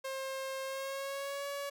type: tone with pitch glide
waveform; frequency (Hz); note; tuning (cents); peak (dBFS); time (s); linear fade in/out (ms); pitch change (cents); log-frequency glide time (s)
sawtooth; 533 to 564.7; C5 to C#5; +32 to +32; -33; 0.04-1.7; 10; +100; 0.64-1.46
effects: none